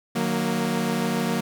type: chord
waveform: sawtooth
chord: D# minor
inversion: none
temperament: equal with one note detuned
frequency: 152.98 / 185 / 233.1 Hz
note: D#3 / F#3 / A#3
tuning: -29 / 0 / 0 cents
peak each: -27 / -23 / -21 dBFS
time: 0.15-1.41 s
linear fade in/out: 10 ms
effects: none